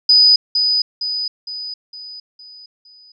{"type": "tone with echo", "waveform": "sine", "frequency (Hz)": 4978, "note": "D#8", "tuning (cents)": 0, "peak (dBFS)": -7, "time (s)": [0.09, 0.36], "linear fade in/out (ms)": 5, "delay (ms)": 460, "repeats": 6, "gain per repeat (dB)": -6, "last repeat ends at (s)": 3.12, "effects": []}